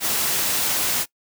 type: noise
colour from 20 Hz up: white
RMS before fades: -22 dBFS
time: 0-1.06 s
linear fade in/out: 50 ms
effects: noise-tail reverb RT60 0.1 s tail -22 dB re dry + high-pass 80 Hz 12 dB/octave